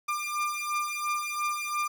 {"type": "beating tone pair", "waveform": "30% pulse", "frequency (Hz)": [1195, 1197.9], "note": ["D6", "D6"], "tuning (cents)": [30, 34], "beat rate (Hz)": 2.9, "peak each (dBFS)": [-29, -29], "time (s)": [0.08, 1.88], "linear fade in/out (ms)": 10, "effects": []}